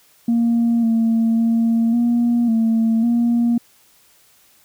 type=tone with pitch steps; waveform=sine; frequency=233.4 / 227.1 / 229.2 / 237.6 / 225.6 / 236.2 Hz; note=A#3 / A#3 / A#3 / A#3 / A3 / A#3; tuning=+2 / -45 / -29 / +33 / +44 / +23 cents; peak=-12 dBFS; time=0.28-3.58 s; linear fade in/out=5 ms; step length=550 ms; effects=tanh soft clip ceiling -11 dBFS + white hiss -54 dBFS RMS until 4.64 s